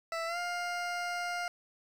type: tone with pitch glide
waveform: 20% pulse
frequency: 661 to 704.4 Hz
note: E5 to F5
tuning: +5 to +15 cents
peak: -28 dBFS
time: 0.12-1.48 s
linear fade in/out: 2 ms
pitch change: +110 cents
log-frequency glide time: 0.26-0.38 s
effects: low-pass 7000 Hz 12 dB/octave + 9-bit